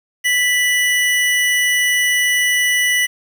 square tone pair together, 1975.5 / 2947 Hz, B6 / F#7, 0 / -8 cents, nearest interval perfect fifth, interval 692 cents, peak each -15 / -21 dBFS, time 0.24-3.07 s, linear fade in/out 20 ms, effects 7-bit

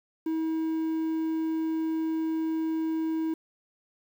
triangle tone with quantisation, 320.7 Hz, E4, 48 cents flat, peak -24 dBFS, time 0.26-3.34 s, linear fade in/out 5 ms, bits 9, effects none

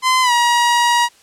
sawtooth tone with pitch glide, 1029 to 954.6 Hz, C6 to A#5, -29 to +41 cents, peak -8 dBFS, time 0.02-1.09 s, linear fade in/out 50 ms, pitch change -130 cents, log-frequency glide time 0.22-0.32 s, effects white hiss -50 dBFS RMS until 1.22 s + low-pass 9000 Hz 12 dB/octave

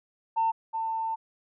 sine tone pair in turn, 900 / 895.8 Hz, A5 / A5, +39 / +31 cents, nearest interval unison, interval 8 cents, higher first, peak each -21 / -27 dBFS, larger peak first, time 0.36-0.52 / 0.73-1.16 s, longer second, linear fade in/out 20 ms, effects tanh soft clip ceiling -18 dBFS

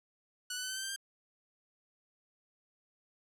10% pulse tone with pitch steps, 1477 / 1495 / 1513.3 / 1531.7 / 1550.4 / 1569.4 / 1588.5 Hz, F#6 / F#6 / F#6 / G6 / G6 / G6 / G6, -3 / +17 / +39 / -41 / -20 / +2 / +23 cents, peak -28 dBFS, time 0.5-0.962 s, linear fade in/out 5 ms, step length 66 ms, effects none

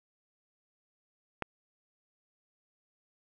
click, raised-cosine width 0.5 ms, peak -17 dBFS, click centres 1.423 s, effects none

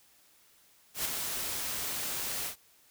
white noise with ADSR envelope, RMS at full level -30 dBFS, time 0.94-2.56 s, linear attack 110 ms, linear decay 10 ms, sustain -5 dB, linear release 99 ms, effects white hiss -63 dBFS RMS until 2.9 s

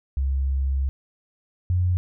sine tone pair in turn, 67.4 / 89.97 Hz, C#2 / F#2, -48 / -48 cents, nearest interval perfect fourth, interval 500 cents, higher second, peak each -20 / -18 dBFS, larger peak second, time 0.17-0.89 / 1.7-1.97 s, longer first, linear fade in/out 0 ms, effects none

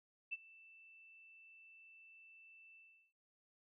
sine tone with ADSR envelope, 2657 Hz, E7, 13 cents sharp, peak -37 dBFS, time 0.31-3.13 s, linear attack 21 ms, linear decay 31 ms, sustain -22 dB, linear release 370 ms, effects none

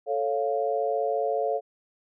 sine chord, A augmented, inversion none, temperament equal, 440 / 554.4 / 698.5 Hz, A4 / C#5 / E#5, 0 / 0 / 0 cents, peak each -28 dBFS, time 0.06-1.61 s, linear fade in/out 50 ms, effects none

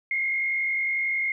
sine tone with frequency modulation, 2134 Hz, C7, 34 cents sharp, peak -23 dBFS, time 0.11-1.32 s, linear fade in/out 2 ms, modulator 51 Hz, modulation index 0.99, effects none

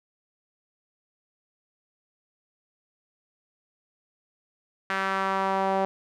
sawtooth tone with band-pass filter sweep, 192.9 Hz, G3, 28 cents flat, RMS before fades -26 dBFS, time 4.9-5.85 s, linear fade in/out 0 ms, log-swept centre 1600 to 700 Hz, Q 2, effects none

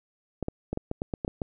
clicks, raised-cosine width 2 ms, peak -16 dBFS, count 10, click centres 0.427 / 0.484 / 0.73 / 0.774 / 0.914 / 1.019 / 1.138 / 1.248 / 1.279 / 1.418 s, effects none

